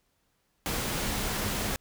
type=tone in noise; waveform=sine; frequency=206.2 Hz; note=G#3; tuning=12 cents flat; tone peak=-39 dBFS; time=1.05-1.71 s; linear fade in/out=0 ms; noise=pink; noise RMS=-31 dBFS; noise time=0.66-1.76 s; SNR=-11 dB; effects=pink hiss -73 dBFS RMS until 1.8 s